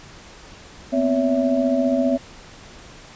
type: tone cluster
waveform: sine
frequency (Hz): 243.3 / 258.1 / 564 / 660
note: B3 / C4 / C#5 / E5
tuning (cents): -26 / -23 / +30 / +2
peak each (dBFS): -27 / -19 / -23 / -23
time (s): 0.92-2.18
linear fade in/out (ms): 20
effects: pink hiss -43 dBFS RMS until 3.15 s + resampled to 16000 Hz